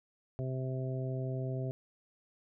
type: harmonic tone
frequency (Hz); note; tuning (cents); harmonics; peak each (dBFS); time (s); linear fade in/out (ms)
130.4; C3; -5; 1 / 2 / 3 / 4 / 5; -34 / -44 / -42 / -47 / -44; 0.39-1.71; 0
effects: none